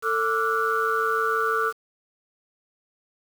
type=tone cluster; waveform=sine; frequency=446.9 / 1168 / 1347 / 1453 Hz; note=A4 / D6 / E6 / F#6; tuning=+27 / -10 / +37 / -32 cents; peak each=-26 dBFS; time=0.02-1.73 s; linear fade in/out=50 ms; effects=tanh soft clip ceiling -11 dBFS + 7-bit